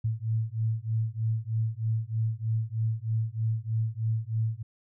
sine beating tone pair, 110 / 113.2 Hz, A2 / A2, 0 / +50 cents, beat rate 3.2 Hz, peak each -29 dBFS, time 0.04-4.63 s, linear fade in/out 10 ms, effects none

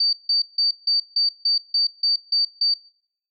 sine tone bursts, 4612 Hz, D8, 32 cents flat, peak -16 dBFS, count 10, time 0-2.74 s, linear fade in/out 5 ms, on 130 ms, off 160 ms, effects noise-tail reverb RT60 0.6 s tail -22 dB re dry

